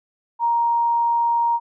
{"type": "tone", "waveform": "sine", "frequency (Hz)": 937, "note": "A#5", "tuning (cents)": 9, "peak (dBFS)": -16, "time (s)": [0.39, 1.6], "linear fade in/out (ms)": 50, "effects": []}